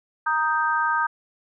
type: chord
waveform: sine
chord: Eb major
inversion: second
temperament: equal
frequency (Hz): 932.3 / 1244.5 / 1568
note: Bb5 / Eb6 / G6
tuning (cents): 0 / 0 / 0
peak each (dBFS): -24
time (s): 0.26-1.07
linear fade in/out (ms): 10
effects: none